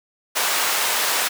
pink high-pass noise, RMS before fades -21 dBFS, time 0.35-1.29 s, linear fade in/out 20 ms, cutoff 820 Hz, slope 12 dB/octave, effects none

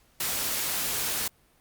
white noise, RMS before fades -29 dBFS, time 0.2-1.28 s, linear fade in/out 5 ms, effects pink hiss -63 dBFS RMS until 1.6 s + Opus 48 kbps

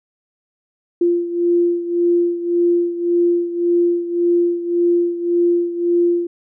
sine beating tone pair, 346.1 / 347.9 Hz, F4 / F4, -16 / -7 cents, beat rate 1.8 Hz, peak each -15 / -20 dBFS, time 1.01-6.27 s, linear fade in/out 5 ms, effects none

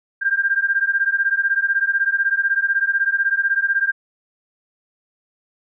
sine beating tone pair, 1587 / 1603 Hz, G6 / G6, +21 / +38 cents, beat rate 16 Hz, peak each -19 dBFS, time 0.21-3.92 s, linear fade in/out 20 ms, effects none

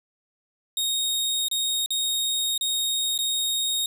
sawtooth tone with dropouts, 3729 Hz, A#7, in tune, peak -20 dBFS, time 0.77-3.86 s, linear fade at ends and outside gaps 2 ms, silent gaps 1.484-1.513 / 1.861-1.905 / 2.578-2.61 / 3.178-3.188 s, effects none

